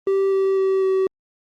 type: tone with pitch steps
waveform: triangle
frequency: 389.4 / 386.5 / 383.6 / 380.7 Hz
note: G4 / G4 / G4 / F#4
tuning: -12 / -24 / -37 / +49 cents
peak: -14 dBFS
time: 0.07-1.07 s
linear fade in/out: 2 ms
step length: 250 ms
effects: Opus 32 kbps